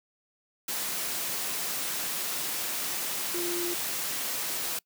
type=tone in noise; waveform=sine; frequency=347.9 Hz; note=F4; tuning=7 cents flat; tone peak=-31 dBFS; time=3.34-3.74 s; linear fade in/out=5 ms; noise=white; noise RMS=-32 dBFS; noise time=0.68-4.79 s; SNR=-2 dB; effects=noise-tail reverb RT60 0.1 s tail -24 dB re dry + high-pass 150 Hz 12 dB/octave